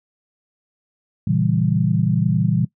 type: chord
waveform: sine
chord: A# diminished seventh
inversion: none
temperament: equal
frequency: 116.54 / 138.59 / 164.81 / 196 Hz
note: A#2 / C#3 / E3 / G3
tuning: 0 / 0 / 0 / 0 cents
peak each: -21 / -22 / -19 / -22 dBFS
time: 1.27-2.65 s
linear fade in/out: 5 ms
effects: noise-tail reverb RT60 0.1 s tail -19 dB re dry